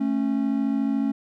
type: tone pair together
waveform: triangle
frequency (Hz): 220 / 273.8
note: A3 / C#4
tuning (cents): 0 / -21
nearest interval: major third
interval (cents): 379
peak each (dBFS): -23 / -21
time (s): 0-1.12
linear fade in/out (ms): 10
effects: none